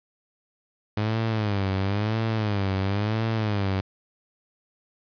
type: tone with vibrato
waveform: sawtooth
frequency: 103.83 Hz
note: G#2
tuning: in tune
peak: -19 dBFS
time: 0.97-3.81 s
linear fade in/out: 5 ms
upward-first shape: sine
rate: 0.98 Hz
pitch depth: 140 cents each way
effects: resampled to 11025 Hz + 8-bit